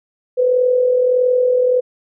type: tone with amplitude modulation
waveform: sine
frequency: 501 Hz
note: B4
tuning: 25 cents sharp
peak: -9 dBFS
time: 0.37-1.81 s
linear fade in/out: 20 ms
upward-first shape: sine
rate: 41.6 Hz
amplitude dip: 50%
effects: none